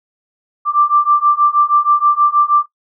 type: beating tone pair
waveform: sine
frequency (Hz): 1174.7 / 1181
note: D6 / D6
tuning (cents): 0 / +9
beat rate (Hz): 6.3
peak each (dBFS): -13 / -12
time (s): 0.65-2.66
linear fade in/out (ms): 50
effects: noise-tail reverb RT60 0.1 s tail -20 dB re dry